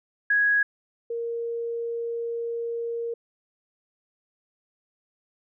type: tone pair in turn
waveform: sine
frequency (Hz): 1661.2 / 466.2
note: G#6 / A#4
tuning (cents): 0 / 0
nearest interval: octave + minor seventh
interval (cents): 2200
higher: first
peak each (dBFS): -18 / -27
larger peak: first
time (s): 0.3-0.63 / 1.1-3.14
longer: second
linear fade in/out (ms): 5
effects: none

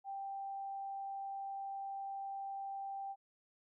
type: tone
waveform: sine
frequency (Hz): 786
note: G5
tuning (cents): +4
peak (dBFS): -40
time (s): 0.04-3.16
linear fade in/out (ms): 50
effects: none

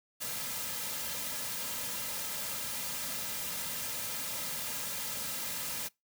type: noise with comb filter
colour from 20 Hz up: white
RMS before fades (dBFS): -37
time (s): 0.2-5.89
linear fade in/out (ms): 20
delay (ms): 2.7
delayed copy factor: -0.65
effects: noise-tail reverb RT60 0.2 s tail -24 dB re dry

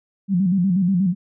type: tone with vibrato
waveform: sine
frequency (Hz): 185.3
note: F#3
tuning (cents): +3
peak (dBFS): -15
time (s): 0.28-1.15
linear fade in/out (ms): 50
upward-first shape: square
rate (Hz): 8.3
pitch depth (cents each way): 96
effects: none

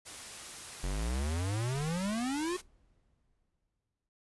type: noise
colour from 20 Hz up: white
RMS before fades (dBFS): -45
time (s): 0.05-2.62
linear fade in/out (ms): 20
type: exponential sweep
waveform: square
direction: up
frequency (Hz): 43.65 to 372.6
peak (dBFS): -32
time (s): 0.83-2.57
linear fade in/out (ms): 10
type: noise with exponential decay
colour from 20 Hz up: brown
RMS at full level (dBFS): -48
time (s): 1.74-4.09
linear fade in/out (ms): 1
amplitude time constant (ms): 510
effects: noise-tail reverb RT60 0.2 s tail -20 dB re dry + resampled to 24000 Hz

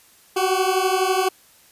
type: beating tone pair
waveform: 20% pulse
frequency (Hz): 370 / 382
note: F#4 / G4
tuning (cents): 0 / -45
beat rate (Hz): 12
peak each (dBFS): -16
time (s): 0.36-1.29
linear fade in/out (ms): 10
effects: white hiss -53 dBFS RMS until 1.71 s + resampled to 32000 Hz

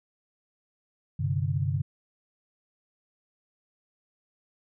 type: chord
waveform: sine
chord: G suspended fourth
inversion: none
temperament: equal with one note detuned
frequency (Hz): 96.76 / 130.81 / 146.83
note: G2 / C3 / D3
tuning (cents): -22 / 0 / 0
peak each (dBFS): -29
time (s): 1.19-1.82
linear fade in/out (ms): 10
effects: none

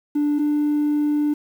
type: tone pair in turn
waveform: triangle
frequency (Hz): 293.7 / 296.1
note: D4 / D4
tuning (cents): 0 / +14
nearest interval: unison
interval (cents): 14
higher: second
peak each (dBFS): -14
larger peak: neither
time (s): 0.15-0.39 / 0.39-1.34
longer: second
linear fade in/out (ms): 10
effects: tanh soft clip ceiling -13 dBFS + 8-bit

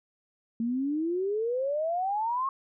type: exponential sweep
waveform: sine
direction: up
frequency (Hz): 224.8 to 1100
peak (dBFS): -26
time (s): 0.6-2.49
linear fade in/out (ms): 2
effects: none

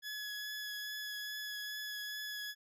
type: tone with vibrato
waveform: 20% pulse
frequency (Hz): 1693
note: G#6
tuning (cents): +33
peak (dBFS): -35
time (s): 0.02-2.55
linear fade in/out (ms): 50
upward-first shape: triangle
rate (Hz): 2.4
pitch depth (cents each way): 14
effects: none

